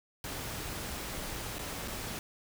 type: noise with dropouts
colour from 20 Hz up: pink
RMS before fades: -39 dBFS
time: 0.24-2.19 s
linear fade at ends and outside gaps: 1 ms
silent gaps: 1.585-1.591 / 1.877-1.881 s
effects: none